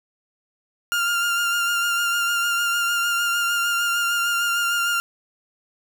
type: tone with vibrato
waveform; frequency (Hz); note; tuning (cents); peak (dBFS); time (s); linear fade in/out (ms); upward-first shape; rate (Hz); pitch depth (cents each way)
30% pulse; 1400; F6; +4; -17; 0.92-5; 0; sine; 6.6; 20
effects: none